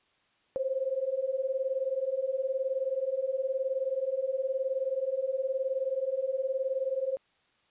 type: beating tone pair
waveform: sine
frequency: 517 / 536 Hz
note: C5 / C5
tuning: -21 / +42 cents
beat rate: 19 Hz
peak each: -32 / -30 dBFS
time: 0.56-7.17 s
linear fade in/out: 0 ms
effects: white hiss -69 dBFS RMS until 7.7 s + resampled to 8000 Hz